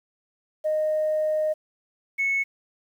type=tone pair in turn; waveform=sine; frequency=618 / 2202 Hz; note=D#5 / C#7; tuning=-12 / -12 cents; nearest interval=octave + minor seventh; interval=2200 cents; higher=second; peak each=-20 dBFS; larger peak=neither; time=0.64-1.54 / 2.18-2.44 s; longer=first; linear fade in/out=20 ms; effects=tanh soft clip ceiling -17 dBFS + 9-bit